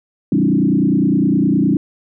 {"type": "tone with frequency modulation", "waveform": "sine", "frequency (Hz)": 237.8, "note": "A#3", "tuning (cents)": 35, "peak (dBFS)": -11, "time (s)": [0.32, 1.77], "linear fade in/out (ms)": 2, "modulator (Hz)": 29.8, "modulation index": 2.7, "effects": []}